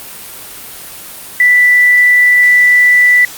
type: tone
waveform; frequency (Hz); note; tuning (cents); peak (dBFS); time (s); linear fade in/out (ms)
sine; 1975.5; B6; 0; -4; 1.4-3.25; 2
effects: white hiss -29 dBFS RMS until 3.37 s + Opus 32 kbps